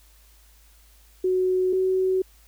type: tone pair in turn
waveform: sine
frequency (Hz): 370 / 375.2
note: F#4 / F#4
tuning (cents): 0 / +24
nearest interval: unison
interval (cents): 24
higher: second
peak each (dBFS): -19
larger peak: neither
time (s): 1.24-1.73 / 1.73-2.22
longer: neither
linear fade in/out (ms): 5
effects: added 53 Hz sine -53 dBFS peak until 2.47 s + white hiss -58 dBFS RMS until 2.47 s